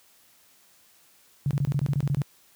sine tone bursts, 140.9 Hz, C#3, 29 cents sharp, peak -21 dBFS, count 11, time 1.46-2.218 s, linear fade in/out 0 ms, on 48 ms, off 23 ms, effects white hiss -59 dBFS RMS until 2.55 s + high-pass 60 Hz 12 dB/octave

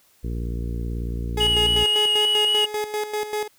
harmonic tone, 58.27 Hz, A#1, in tune, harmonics 1 / 2 / 3 / 4 / 5 / 6 / 7 / 8, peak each -26 / -32 / -36 / -38 / -40 / -42 / -43 / -44 dBFS, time 0.23-1.85 s, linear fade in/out 20 ms
30% pulse tone with tremolo, 422.5 Hz, G#4, 30 cents sharp, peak -20 dBFS, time 1.37-3.48 s, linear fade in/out 5 ms, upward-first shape square, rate 5.1 Hz, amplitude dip 65%
triangle tone with vibrato, 2904 Hz, F#7, 33 cents flat, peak -16 dBFS, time 1.4-2.66 s, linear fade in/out 10 ms, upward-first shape square, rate 3.7 Hz, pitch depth 13 cents each way
effects white hiss -59 dBFS RMS until 3.58 s

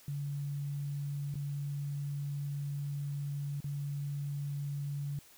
sine tone with dropouts, 142.7 Hz, D3, 49 cents flat, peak -34 dBFS, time 0.08-5.19 s, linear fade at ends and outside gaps 2 ms, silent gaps 1.342-1.354 / 3.604-3.642 s, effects white hiss -59 dBFS RMS until 5.37 s

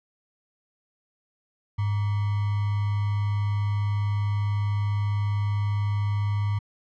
sine tone with sample-and-hold, 102.3 Hz, G#2, 26 cents flat, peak -22 dBFS, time 1.78-6.59 s, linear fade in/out 10 ms, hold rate 1050 Hz, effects low-pass 3000 Hz 12 dB/octave

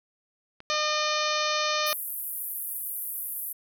clicks, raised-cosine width 0.3 ms, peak -28 dBFS, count 3, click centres 0.604 / 0.742 / 1.924 s
harmonic tone, 607 Hz, D#5, 43 cents flat, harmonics 1 / 2 / 3 / 4 / 5 / 6 / 7 / 8 / 9 / 10, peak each -31 / -29 / -35 / -33 / -36 / -34 / -34 / -37 / -38 / -37 dBFS, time 0.7-1.93 s, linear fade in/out 0 ms
pink band-pass noise, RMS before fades -34 dBFS, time 1.86-3.53 s, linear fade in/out 10 ms, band 11000 to 15000 Hz, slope 48 dB/octave
effects none

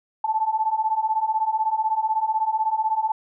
sine beating tone pair, 865 / 881 Hz, A5 / A5, -30 / +2 cents, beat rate 16 Hz, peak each -24 / -22 dBFS, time 0.24-3.12 s, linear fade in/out 5 ms, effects none

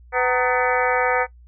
harmonic tone with a mistuned harmonic, 250.6 Hz, B3, 25 cents sharp, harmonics 2 / 3 / 4 / 5 / 6 / 7 / 8 / 9, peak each -22 / -24 / -25 / -26 / -27 / -27 / -28 / -29 dBFS, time 0.12-1.27 s, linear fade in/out 50 ms, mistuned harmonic 4, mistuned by -140 cents, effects noise-tail reverb RT60 0.1 s tail -19 dB re dry + added 60 Hz sine -44 dBFS peak until 1.47 s

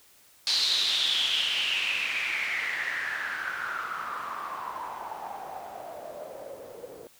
blue noise with low-pass filter sweep, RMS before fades -31 dBFS, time 0.47-7.07 s, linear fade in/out 0 ms, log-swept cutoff 4300 to 450 Hz, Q 7, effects white hiss -58 dBFS RMS until 7.19 s

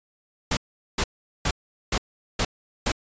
pink noise bursts, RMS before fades -23 dBFS, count 6, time 0.51-2.92 s, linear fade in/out 5 ms, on 60 ms, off 410 ms, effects resampled to 16000 Hz

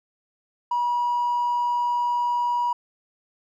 sine tone with hard clipping, 965 Hz, B5, 40 cents flat, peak -21 dBFS, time 0.71-2.73 s, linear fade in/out 5 ms, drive 1 dB, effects none

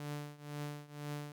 sawtooth tone with tremolo, 146.83 Hz, D3, in tune, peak -34 dBFS, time 0-1.32 s, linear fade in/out 2 ms, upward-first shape triangle, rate 2 Hz, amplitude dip 90%, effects none

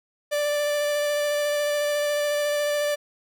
45% pulse tone with vibrato, 587.3 Hz, D5, in tune, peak -22 dBFS, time 0.31-2.96 s, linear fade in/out 20 ms, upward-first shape square, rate 14 Hz, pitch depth 9 cents each way, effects none

